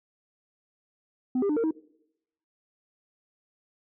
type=tone with pitch steps; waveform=sine; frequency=254.2 / 400.4 / 299.2 / 459.6 / 317.5 Hz; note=C4 / G4 / D4 / A#4 / D#4; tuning=-50 / +37 / +32 / -25 / +35 cents; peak=-20 dBFS; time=1.35-1.71 s; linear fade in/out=5 ms; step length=72 ms; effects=noise-tail reverb RT60 0.8 s tail -23 dB re dry + tanh soft clip ceiling -22 dBFS